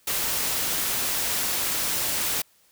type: noise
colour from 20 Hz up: white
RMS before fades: -26 dBFS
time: 0.07-2.42 s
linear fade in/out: 5 ms
effects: white hiss -61 dBFS RMS until 2.71 s